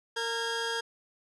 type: tone pair together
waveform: 20% pulse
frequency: 460.1 / 1627.8 Hz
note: A#4 / G#6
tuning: -23 / -35 cents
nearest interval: octave + minor seventh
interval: 2188 cents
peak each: -28 dBFS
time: 0.16-0.81 s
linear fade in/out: 10 ms
effects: resampled to 22050 Hz